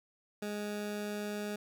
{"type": "tone", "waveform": "20% pulse", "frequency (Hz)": 207.7, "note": "G#3", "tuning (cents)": 0, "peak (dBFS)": -31, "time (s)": [0.42, 1.56], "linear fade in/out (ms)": 5, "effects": []}